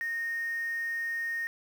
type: tone with quantisation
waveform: sine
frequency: 1850 Hz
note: A#6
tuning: 14 cents flat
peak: -30 dBFS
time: 0.01-1.47 s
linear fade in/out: 0 ms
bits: 8
effects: none